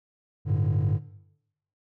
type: chord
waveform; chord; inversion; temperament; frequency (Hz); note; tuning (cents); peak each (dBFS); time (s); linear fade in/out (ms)
triangle; G suspended second; none; just; 98 / 110.25 / 147; G2 / A2 / D3; 0 / +4 / +2; -22 / -23 / -23; 0.45-1; 50
effects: noise-tail reverb RT60 0.8 s tail -17 dB re dry + tanh soft clip ceiling -16 dBFS